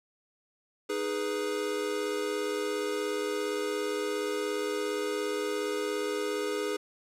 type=chord; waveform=square; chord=G# minor; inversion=second; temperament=equal with one note detuned; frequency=311.1 / 415.3 / 492.5 Hz; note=D#4 / G#4 / B4; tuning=0 / 0 / -5 cents; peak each=-38 / -32 / -36 dBFS; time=0.89-6.77 s; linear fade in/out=10 ms; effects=low-pass 11000 Hz 12 dB/octave + 10-bit